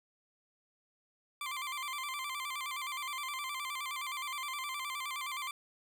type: tone with vibrato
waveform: 20% pulse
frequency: 1105 Hz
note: C#6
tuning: 6 cents flat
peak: -32 dBFS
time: 1.41-5.51 s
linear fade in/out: 2 ms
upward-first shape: square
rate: 9.6 Hz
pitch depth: 97 cents each way
effects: none